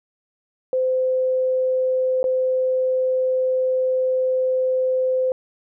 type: tone with dropouts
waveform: sine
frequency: 515 Hz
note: C5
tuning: 28 cents flat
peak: -17 dBFS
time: 0.73-5.32 s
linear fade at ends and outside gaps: 1 ms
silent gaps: 2.23-2.241 s
effects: none